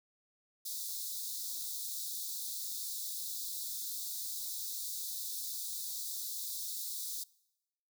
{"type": "high-pass noise", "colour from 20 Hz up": "white", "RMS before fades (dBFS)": -40, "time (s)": [0.65, 7.24], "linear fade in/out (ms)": 10, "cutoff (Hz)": 3600, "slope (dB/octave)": 96, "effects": ["noise-tail reverb RT60 0.9 s tail -23 dB re dry"]}